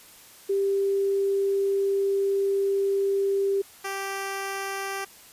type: tone pair in turn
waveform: sine / 10% pulse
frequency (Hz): 394.3 / 391.4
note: G4 / G4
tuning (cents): +10 / -3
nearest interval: unison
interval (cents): 13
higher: first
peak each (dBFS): -21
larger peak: neither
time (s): 0.49-3.62 / 3.84-5.05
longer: first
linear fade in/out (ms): 10
effects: white hiss -50 dBFS RMS until 5.32 s + resampled to 32000 Hz